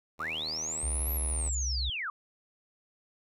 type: tone with vibrato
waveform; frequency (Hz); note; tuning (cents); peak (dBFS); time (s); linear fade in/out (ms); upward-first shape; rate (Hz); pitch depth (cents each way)
5% pulse; 78.6; D#2; +18; -32; 0.18-1.5; 20; square; 2.7; 20
type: linear two-way sweep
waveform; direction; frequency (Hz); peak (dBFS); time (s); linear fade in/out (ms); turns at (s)
sine; up then down; 1108.7 to 11840 to 1108.7; -32; 0.2-2.1; 2; 1.12
type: tone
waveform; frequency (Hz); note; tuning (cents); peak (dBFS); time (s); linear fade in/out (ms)
sine; 65.1; C2; -8; -30; 0.83-1.9; 5
effects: none